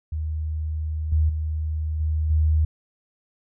sine tone with level steps, 77.78 Hz, D#2, in tune, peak -24 / -16 / -23 / -20 / -16 dBFS, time 0.12-2.65 s, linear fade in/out 5 ms, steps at 1.12 / 1.29 / 2 / 2.3 s, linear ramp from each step 5 ms, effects none

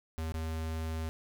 square tone with dropouts, 80.3 Hz, E2, 45 cents flat, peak -34 dBFS, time 0.18-1.09 s, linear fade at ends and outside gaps 0 ms, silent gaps 0.321-0.342 s, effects 11-bit

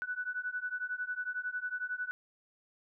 sine beating tone pair, 1480 / 1491 Hz, F#6 / F#6, 0 / +13 cents, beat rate 11 Hz, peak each -38 / -37 dBFS, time 0.02-2.11 s, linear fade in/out 0 ms, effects none

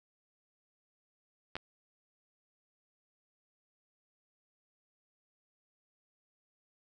clicks, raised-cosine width 0.3 ms, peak -20 / -25 dBFS, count 2, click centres 1.555 / 1.566 s, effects none

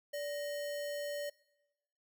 sine tone with sample-and-hold, 580 Hz, D5, 22 cents flat, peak -36 dBFS, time 0.13-1.3 s, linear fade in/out 10 ms, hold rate 2450 Hz, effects noise-tail reverb RT60 1.0 s tail -23 dB re dry

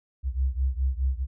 sine beating tone pair, 63.8 / 68.6 Hz, C2 / C#2, -43 / -17 cents, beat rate 4.8 Hz, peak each -25 / -27 dBFS, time 0.23-1.27 s, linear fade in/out 50 ms, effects none

